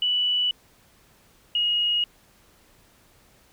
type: tone pair in turn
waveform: sine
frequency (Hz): 2960 / 2881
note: F#7 / F#7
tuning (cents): 0 / -47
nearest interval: unison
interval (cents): 47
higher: first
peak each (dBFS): -20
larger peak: neither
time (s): 0.02-0.51 / 1.55-2.04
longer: neither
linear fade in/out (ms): 2
effects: pink hiss -58 dBFS RMS until 3.52 s